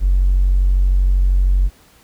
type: tone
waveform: triangle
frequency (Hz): 46.38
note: F#1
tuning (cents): +5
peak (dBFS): -7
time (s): 0-1.7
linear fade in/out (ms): 50
effects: tanh soft clip ceiling -8 dBFS + pink hiss -50 dBFS RMS until 2.03 s